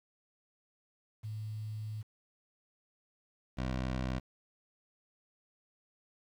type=tone pair in turn; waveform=sine / 15% pulse; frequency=108 / 63.9 Hz; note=A2 / C2; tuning=-32 / -40 cents; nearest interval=major sixth; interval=908 cents; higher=first; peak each=-37 / -27 dBFS; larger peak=second; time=1.23-2.03 / 3.57-4.2 s; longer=first; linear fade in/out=20 ms; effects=low-pass 5000 Hz 12 dB/octave + 10-bit